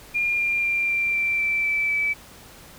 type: tone with pitch steps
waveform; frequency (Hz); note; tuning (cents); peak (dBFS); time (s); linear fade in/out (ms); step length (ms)
sine; 2409 / 2394 / 2379 / 2364 / 2349 / 2334 / 2319 / 2304; D7 / D7 / D7 / D7 / D7 / D7 / D7 / D7; +43 / +33 / +22 / +11 / 0 / -11 / -22 / -34; -20; 0.14-2.14; 20; 250
effects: pink hiss -46 dBFS RMS until 2.78 s